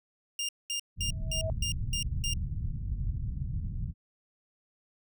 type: tone bursts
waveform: 20% pulse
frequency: 2807 Hz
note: F7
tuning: 8 cents sharp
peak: -26 dBFS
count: 7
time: 0.39-2.336 s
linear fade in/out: 2 ms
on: 98 ms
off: 210 ms
type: low-pass noise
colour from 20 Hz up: pink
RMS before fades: -33 dBFS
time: 0.96-3.94 s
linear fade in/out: 50 ms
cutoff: 150 Hz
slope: 24 dB/octave
type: tone with exponential growth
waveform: sine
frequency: 643 Hz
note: E5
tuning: 43 cents flat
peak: -30 dBFS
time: 1.04-1.5 s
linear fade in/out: 1 ms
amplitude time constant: 99 ms
effects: none